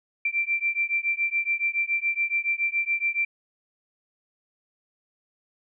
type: beating tone pair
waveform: sine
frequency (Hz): 2349 / 2356.1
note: D7 / D7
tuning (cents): 0 / +5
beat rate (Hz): 7.1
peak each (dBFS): -26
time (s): 0.25-3.25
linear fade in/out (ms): 5
effects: none